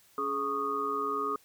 sine tone cluster, 281.6 / 421.4 / 1111 / 1232 Hz, C#4 / G#4 / C#6 / D#6, +27 / +25 / +4 / -17 cents, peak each -40 / -35 / -36 / -31 dBFS, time 0.18-1.36 s, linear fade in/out 2 ms, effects white hiss -62 dBFS RMS until 1.44 s

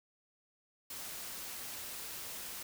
white noise, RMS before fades -44 dBFS, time 0.9-2.63 s, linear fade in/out 5 ms, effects none

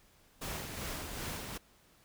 pink noise with tremolo, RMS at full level -39 dBFS, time 0.41-1.58 s, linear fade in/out 10 ms, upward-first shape sine, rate 2.6 Hz, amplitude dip 40%, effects pink hiss -65 dBFS RMS until 2.04 s

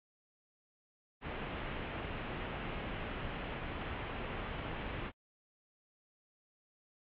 pink low-pass noise, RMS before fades -41 dBFS, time 1.21-5.12 s, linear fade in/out 50 ms, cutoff 3100 Hz, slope 48 dB/octave, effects AAC 48 kbps

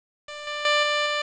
10% pulse tone with level steps, 592 Hz, D5, 14 cents sharp, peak -27 / -20 / -10 / -13 / -15 dBFS, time 0.28-1.22 s, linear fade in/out 5 ms, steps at 0.47 / 0.65 / 0.83 / 1.06 s, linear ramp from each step 2 ms, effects resampled to 16000 Hz + 8-bit

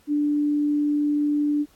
sine tone, 294 Hz, D4, 2 cents sharp, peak -19 dBFS, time 0.07-1.66 s, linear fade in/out 50 ms, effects pink hiss -59 dBFS RMS until 1.75 s + AAC 64 kbps

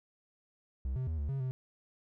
triangle tone with pitch steps, 65.3 / 129.2 / 79.9 / 72.5 / 135.9 / 129.3 Hz, C2 / C3 / D#2 / D2 / C#3 / C3, -3 / -21 / +47 / -22 / -34 / -20 cents, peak -30 dBFS, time 0.85-1.51 s, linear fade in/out 0 ms, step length 110 ms, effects none

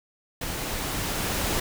pink noise with level ramp, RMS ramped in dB -32 to -26 dBFS, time 0.41-1.6 s, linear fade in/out 5 ms, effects none

